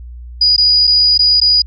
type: tone with dropouts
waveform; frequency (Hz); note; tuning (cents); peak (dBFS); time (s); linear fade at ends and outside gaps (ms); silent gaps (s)
sine; 4913; D#8; -23; -7; 0.41-1.62; 5; 0.564-0.579 / 0.871-0.874 / 1.178-1.191 / 1.402-1.414
effects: added 60 Hz sine -28 dBFS peak until 1.66 s